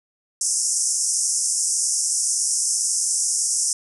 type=band-pass noise; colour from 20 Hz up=white; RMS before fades=-22 dBFS; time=0.41-3.73 s; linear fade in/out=2 ms; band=5300 to 10000 Hz; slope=96 dB/octave; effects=none